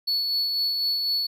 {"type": "tone with tremolo", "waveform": "triangle", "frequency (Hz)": 4419, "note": "C#8", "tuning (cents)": -6, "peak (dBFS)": -20, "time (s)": [0.07, 1.27], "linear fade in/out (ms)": 10, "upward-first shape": "sine", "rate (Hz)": 4, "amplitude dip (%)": 30, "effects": []}